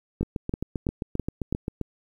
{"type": "two click trains", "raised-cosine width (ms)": 3, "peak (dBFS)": [-13, -15], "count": [5, 13], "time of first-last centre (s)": [[0.21, 1.526], [0.23, 1.813]], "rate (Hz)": [3.04, 7.58], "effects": ["9-bit"]}